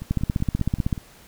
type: two click trains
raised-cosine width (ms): 5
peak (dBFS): -9 / -20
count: 14 / 6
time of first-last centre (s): 0.11-0.928 / 0.02-0.978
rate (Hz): 15.9 / 5.22
effects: pink hiss -50 dBFS RMS until 1.27 s